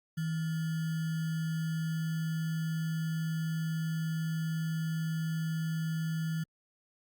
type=tone with sample-and-hold; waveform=sine; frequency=161.1 Hz; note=E3; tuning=39 cents flat; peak=-30 dBFS; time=0.17-6.44 s; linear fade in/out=10 ms; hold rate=1575 Hz; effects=Opus 48 kbps